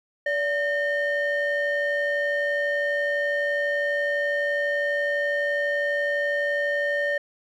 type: ring-modulated tone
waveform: triangle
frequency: 623 Hz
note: D#5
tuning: 2 cents sharp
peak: -17 dBFS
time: 0.26-7.18 s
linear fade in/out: 5 ms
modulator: 1200 Hz
effects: none